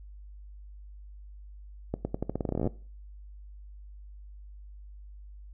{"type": "accelerating click train", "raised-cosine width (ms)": 2, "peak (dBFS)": -16, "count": 19, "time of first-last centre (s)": [1.94, 2.674], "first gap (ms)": 110, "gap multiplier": 0.86, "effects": ["noise-tail reverb RT60 0.4 s tail -20 dB re dry", "added 50 Hz sine -44 dBFS peak until 5.53 s"]}